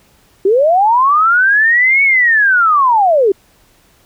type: linear two-way sweep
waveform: sine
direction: up then down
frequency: 366.3 to 2237 to 366.3 Hz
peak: -7 dBFS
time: 0.45-3.32 s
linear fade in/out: 5 ms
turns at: 2.03 s
effects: pink hiss -51 dBFS RMS until 4.05 s